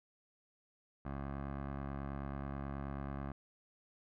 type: tone with low-pass filter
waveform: 15% pulse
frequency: 69.3 Hz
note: C#2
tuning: in tune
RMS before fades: -42 dBFS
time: 1.05-3.32 s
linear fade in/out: 5 ms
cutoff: 1300 Hz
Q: 1.5
effects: none